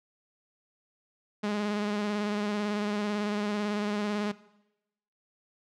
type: tone with vibrato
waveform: sawtooth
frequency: 207.7 Hz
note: G#3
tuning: in tune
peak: -24 dBFS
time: 1.43-4.32 s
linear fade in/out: 10 ms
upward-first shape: square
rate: 18 Hz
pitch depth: 23 cents each way
effects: noise-tail reverb RT60 0.9 s tail -19 dB re dry + low-pass 5000 Hz 12 dB/octave